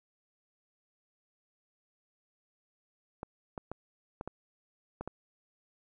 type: clicks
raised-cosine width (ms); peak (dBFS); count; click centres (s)
1; -24; 7; 3.231 / 3.578 / 3.716 / 4.211 / 4.276 / 5.01 / 5.076
effects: none